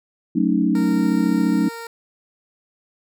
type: chord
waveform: sine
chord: D# half-diminished seventh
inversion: first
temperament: equal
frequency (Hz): 185 / 220 / 277.2 / 311.1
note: F#3 / A3 / C#4 / D#4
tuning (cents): 0 / 0 / 0 / 0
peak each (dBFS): -21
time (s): 0.35-1.69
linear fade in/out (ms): 10
type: tone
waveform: 15% pulse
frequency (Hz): 462.1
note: A#4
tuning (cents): -15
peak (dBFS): -25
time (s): 0.75-1.87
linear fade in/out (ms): 2
effects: none